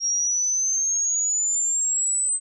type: exponential sweep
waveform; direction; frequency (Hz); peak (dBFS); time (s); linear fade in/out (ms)
sine; up; 5588 to 8220; -20; 0-2.4; 50
effects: none